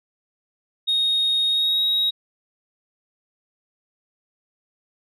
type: tone with pitch glide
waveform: sine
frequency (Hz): 3729 to 3799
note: A#7 to A#7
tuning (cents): 0 to +32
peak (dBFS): -16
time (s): 0.87-2.11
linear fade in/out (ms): 20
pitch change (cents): +32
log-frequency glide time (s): 1.48-1.83
effects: tanh soft clip ceiling -15 dBFS